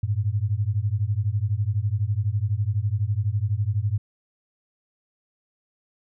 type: beating tone pair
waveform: sine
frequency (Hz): 98 / 110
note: G2 / A2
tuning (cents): 0 / 0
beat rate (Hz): 12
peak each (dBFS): -24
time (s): 0.03-3.98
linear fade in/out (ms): 5
effects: none